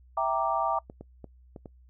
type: chord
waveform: sine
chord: E half-diminished seventh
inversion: none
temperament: equal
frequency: 659.3 / 784 / 932.3 / 1174.7 Hz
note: E5 / G5 / Bb5 / D6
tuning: 0 / 0 / 0 / 0 cents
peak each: -30 dBFS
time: 0.17-0.79 s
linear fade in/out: 5 ms
type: clicks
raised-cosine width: 2 ms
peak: -28 dBFS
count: 5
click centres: 0.899 / 1.01 / 1.243 / 1.562 / 1.658 s
effects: noise-tail reverb RT60 0.1 s tail -23 dB re dry + added 62 Hz sine -53 dBFS peak until 1.89 s